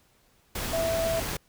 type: tone in noise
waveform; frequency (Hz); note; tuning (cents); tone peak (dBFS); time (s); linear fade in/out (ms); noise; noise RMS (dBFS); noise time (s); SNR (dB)
sine; 659.3; E5; 0; -25; 0.73-1.2; 5; pink; -32; 0.55-1.37; +4
effects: pink hiss -64 dBFS RMS until 1.48 s